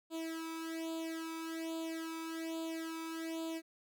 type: tone with flanger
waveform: sawtooth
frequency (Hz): 325.6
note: E4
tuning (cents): -21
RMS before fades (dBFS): -41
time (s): 0.1-3.62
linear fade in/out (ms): 50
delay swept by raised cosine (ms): 0.26 to 0.83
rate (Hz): 1.2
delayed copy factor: +0.9
effects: none